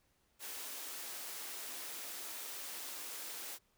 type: high-pass noise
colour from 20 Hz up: white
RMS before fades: -45 dBFS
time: 0.39-3.59 s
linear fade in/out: 50 ms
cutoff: 270 Hz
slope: 24 dB/octave
effects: pink hiss -75 dBFS RMS until 3.77 s